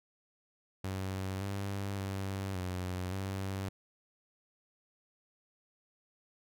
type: tone with pitch steps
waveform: sawtooth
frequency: 95.2 / 99.1 / 97.1 / 91.3 / 96.6 Hz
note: F#2 / G2 / G2 / F#2 / G2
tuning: +50 / +19 / -16 / -23 / -25 cents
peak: -31 dBFS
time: 0.84-3.69 s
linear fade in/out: 5 ms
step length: 570 ms
effects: none